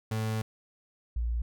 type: tone pair in turn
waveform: 35% pulse / sine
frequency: 110 / 58.27 Hz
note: A2 / A#1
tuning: 0 / 0 cents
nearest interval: major seventh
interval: 1100 cents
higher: first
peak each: -27 dBFS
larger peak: neither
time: 0.11-0.42 / 1.16-1.42 s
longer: first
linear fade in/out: 5 ms
effects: none